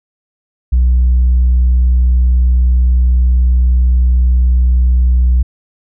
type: tone with tanh clipping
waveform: triangle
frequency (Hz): 61.9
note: B1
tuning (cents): +5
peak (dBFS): -7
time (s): 0.72-5.43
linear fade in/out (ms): 10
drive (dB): 6
effects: none